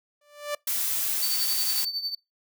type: tone with exponential growth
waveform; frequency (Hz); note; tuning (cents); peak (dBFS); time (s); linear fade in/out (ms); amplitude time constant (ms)
sawtooth; 587.3; D5; 0; -21; 0.21-0.55; 5; 73
type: noise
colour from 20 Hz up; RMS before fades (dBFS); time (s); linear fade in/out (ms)
blue; -27; 0.67-1.85; 5
type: tone with tremolo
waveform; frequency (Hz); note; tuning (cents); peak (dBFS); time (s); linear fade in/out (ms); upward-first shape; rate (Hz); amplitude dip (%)
triangle; 4545; C#8; +42; -24; 1.22-2.15; 5; triangle; 11; 80
effects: noise-tail reverb RT60 0.2 s tail -25 dB re dry